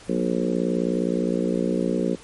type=harmonic tone with a mistuned harmonic; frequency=59.5 Hz; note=A#1; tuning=36 cents sharp; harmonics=3 / 4 / 5 / 6 / 7 / 8 / 9; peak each=-26 / -27 / -28 / -29 / -29 / -30 / -31 dBFS; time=0.08-2.16 s; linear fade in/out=20 ms; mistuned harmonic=3; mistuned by=+38 cents; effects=pink hiss -46 dBFS RMS until 2.23 s + MP3 48 kbps